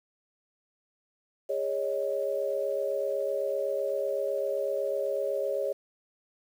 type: chord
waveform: sine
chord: Ab suspended fourth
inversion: none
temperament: equal with one note detuned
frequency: 408.4 / 554.4 / 622.3 Hz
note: Ab4 / Db5 / Eb5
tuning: -29 / 0 / 0 cents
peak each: -33 / -29 / -34 dBFS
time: 1.49-5.73 s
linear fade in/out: 10 ms
effects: 9-bit